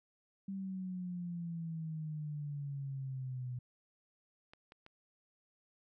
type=exponential sweep; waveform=sine; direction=down; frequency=196 to 123.47 Hz; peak=-38 dBFS; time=0.48-3.59 s; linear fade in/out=5 ms
type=clicks; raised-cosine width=0.3 ms; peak=-38 dBFS; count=3; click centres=4.535 / 4.721 / 4.864 s
effects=none